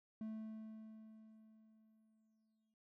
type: tone with exponential decay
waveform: triangle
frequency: 218.9 Hz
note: A3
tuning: 9 cents flat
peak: -40 dBFS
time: 0.21-2.74 s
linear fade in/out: 2 ms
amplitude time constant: 550 ms
effects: noise-tail reverb RT60 0.1 s tail -23 dB re dry